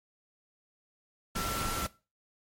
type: tone in noise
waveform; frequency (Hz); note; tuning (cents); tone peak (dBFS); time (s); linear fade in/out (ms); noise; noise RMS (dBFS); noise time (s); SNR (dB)
sine; 1347; E6; +37; -36; 1.35-1.87; 10; pink; -34; 1.35-1.87; -5
effects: noise-tail reverb RT60 0.3 s tail -19 dB re dry + MP3 64 kbps